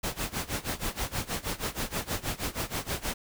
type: noise with tremolo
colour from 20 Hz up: pink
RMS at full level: -30 dBFS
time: 0.03-3.14 s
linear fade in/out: 10 ms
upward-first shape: sine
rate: 6.3 Hz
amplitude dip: 90%
effects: none